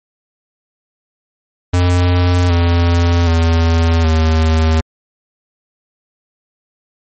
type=tone with pitch steps; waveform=square; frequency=89 / 85.82 / 82.75 / 79.8 Hz; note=F2 / F2 / E2 / D#2; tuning=+33 / -30 / +7 / +44 cents; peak=-10 dBFS; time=1.73-4.81 s; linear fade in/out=10 ms; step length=770 ms; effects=MP3 32 kbps